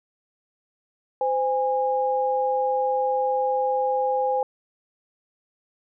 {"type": "tone pair together", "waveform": "sine", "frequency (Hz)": [515.1, 820], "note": ["C5", "G#5"], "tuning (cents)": [-27, -22], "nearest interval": "minor sixth", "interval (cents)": 805, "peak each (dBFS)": -23, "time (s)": [1.21, 4.43], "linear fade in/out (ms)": 2, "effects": []}